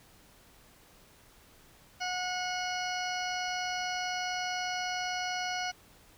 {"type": "harmonic tone", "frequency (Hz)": 729, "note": "F#5", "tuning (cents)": -26, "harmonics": [1, 2, 3, 4, 6, 7, 8], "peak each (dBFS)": [-35, -38, -40, -41, -43, -43, -44], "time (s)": [2, 5.72], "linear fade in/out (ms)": 20, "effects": ["pink hiss -59 dBFS RMS until 6.17 s"]}